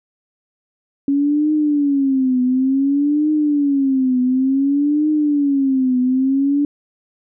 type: tone with vibrato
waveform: sine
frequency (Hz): 277.2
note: C#4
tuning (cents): 0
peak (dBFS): -13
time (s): 1.08-6.65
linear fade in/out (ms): 2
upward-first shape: triangle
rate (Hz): 0.56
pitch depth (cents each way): 180
effects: none

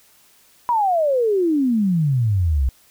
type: exponential sweep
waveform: sine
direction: down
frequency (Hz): 987.8 to 61.74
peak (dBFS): -15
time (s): 0.69-2.69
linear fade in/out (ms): 0
effects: white hiss -54 dBFS RMS until 2.9 s

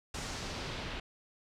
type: noise with low-pass filter sweep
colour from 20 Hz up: pink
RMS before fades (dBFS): -40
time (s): 0.14-1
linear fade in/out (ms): 5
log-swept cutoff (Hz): 7400 to 3200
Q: 1.3
effects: none

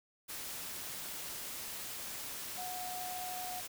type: tone in noise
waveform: sine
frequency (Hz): 730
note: F#5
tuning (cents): -24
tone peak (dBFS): -41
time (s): 2.57-3.61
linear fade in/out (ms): 20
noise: white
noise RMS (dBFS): -43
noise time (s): 0.28-3.68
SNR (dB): -1
effects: none

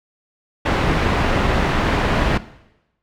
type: low-pass noise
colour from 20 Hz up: pink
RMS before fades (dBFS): -18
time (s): 0.65-2.38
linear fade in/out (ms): 10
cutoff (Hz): 2300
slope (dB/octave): 12
effects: noise-tail reverb RT60 0.9 s tail -17 dB re dry

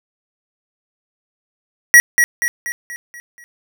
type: tone with echo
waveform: square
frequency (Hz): 1915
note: A#6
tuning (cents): +46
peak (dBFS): -4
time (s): 1.94-2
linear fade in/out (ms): 0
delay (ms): 240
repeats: 6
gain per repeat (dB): -6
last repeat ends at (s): 3.44
effects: none

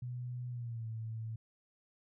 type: tone with pitch glide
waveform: sine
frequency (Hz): 123.47 to 111.92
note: B2 to A2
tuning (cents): 0 to +30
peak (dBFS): -38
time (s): 0.02-1.36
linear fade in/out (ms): 5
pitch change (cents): -170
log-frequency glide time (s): 0.49-0.87
effects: none

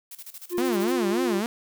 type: noise with tremolo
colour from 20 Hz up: blue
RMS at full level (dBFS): -40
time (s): 0.11-0.93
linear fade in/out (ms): 5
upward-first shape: square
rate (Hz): 13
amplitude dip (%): 80
type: tone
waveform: triangle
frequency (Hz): 352.4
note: F4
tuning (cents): +16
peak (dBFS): -22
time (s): 0.5-1.42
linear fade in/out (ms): 50
type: tone with vibrato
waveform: sawtooth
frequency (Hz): 226.9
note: A#3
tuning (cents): -47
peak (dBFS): -21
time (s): 0.58-1.46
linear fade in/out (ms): 0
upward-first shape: sine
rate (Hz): 3.5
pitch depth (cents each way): 260
effects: none

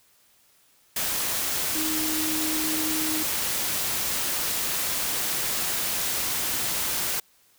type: tone in noise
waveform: sine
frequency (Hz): 312.4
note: D#4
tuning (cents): +7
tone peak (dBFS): -29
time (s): 1.75-3.23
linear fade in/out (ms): 5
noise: white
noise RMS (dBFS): -27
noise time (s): 0.96-7.2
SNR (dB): -5
effects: white hiss -61 dBFS RMS until 7.58 s

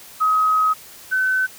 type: tone pair in turn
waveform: sine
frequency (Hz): 1267 / 1519.8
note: D#6 / F#6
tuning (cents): +31 / +46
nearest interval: minor third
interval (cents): 315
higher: second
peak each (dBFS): -14 / -16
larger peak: first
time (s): 0.2-0.74 / 1.11-1.47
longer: first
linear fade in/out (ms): 20
effects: white hiss -42 dBFS RMS until 1.58 s

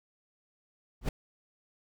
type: noise with exponential growth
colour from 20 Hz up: brown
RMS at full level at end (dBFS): -19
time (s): 1.01-1.09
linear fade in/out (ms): 5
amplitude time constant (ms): 17
effects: none

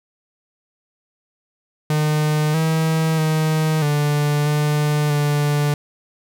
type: tone with pitch steps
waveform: 45% pulse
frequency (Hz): 152.2 / 160.1 / 156.8 / 147.1 / 149 / 146.6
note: D#3 / D#3 / D#3 / D3 / D3 / D3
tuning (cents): -38 / +50 / +14 / +3 / +25 / -3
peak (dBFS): -16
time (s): 1.9-5.74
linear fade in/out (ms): 2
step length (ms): 640
effects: none

